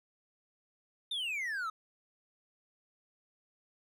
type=exponential sweep; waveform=triangle; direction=down; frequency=3686 to 1251 Hz; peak=-32 dBFS; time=1.11-1.7 s; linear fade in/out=5 ms; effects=none